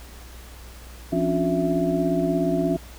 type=tone cluster; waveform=sine; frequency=170 / 272.5 / 289.4 / 358.5 / 663 Hz; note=F3 / C#4 / D4 / F4 / E5; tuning=-46 / -29 / -25 / +45 / +10 cents; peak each=-26 dBFS; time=1.12-2.77 s; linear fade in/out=10 ms; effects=added 60 Hz sine -41 dBFS peak until 2.98 s + pink hiss -46 dBFS RMS until 2.98 s